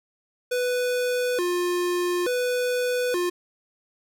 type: tone with vibrato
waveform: square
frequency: 419 Hz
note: G#4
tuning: 15 cents sharp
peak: -23 dBFS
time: 0.51-3.3 s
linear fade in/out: 10 ms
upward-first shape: square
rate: 0.57 Hz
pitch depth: 290 cents each way
effects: 10-bit